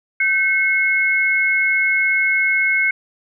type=tone pair together; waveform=sine; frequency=1539.4 / 2177 Hz; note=G6 / C#7; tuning=-32 / -32 cents; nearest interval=tritone; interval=600 cents; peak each=-20 / -15 dBFS; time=0.2-2.91 s; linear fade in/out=5 ms; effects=none